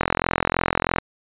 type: click train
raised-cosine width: 0.5 ms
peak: -3 dBFS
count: 43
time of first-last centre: 0.01-0.984 s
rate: 43.1 Hz
effects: resampled to 8000 Hz